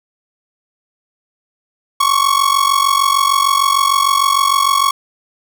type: ring-modulated tone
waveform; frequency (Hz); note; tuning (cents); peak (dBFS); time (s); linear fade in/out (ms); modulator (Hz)
45% pulse; 1108.7; C#6; 0; -8; 2-4.91; 5; 23.3
effects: 7-bit